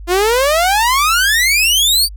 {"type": "exponential sweep", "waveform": "sawtooth", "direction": "up", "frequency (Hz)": [340, 4736], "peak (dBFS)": -7, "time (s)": [0.07, 2.09], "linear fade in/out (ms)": 50, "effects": ["added 50 Hz sine -28 dBFS peak until 2.16 s"]}